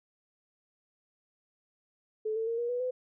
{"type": "tone with pitch steps", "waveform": "sine", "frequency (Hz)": [433.8, 447.3, 461.2, 475.5, 490.3, 505.6], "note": ["A4", "A4", "A#4", "A#4", "B4", "B4"], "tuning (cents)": [-25, 28, -19, 34, -13, 41], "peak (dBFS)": -29, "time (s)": [2.25, 2.91], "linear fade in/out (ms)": 10, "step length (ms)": 110, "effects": []}